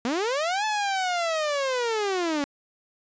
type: linear two-way sweep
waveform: sawtooth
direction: up then down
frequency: 224 to 870 to 276.8 Hz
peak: -20 dBFS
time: 0.05-2.44 s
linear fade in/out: 0 ms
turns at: 0.65 s
effects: resampled to 16000 Hz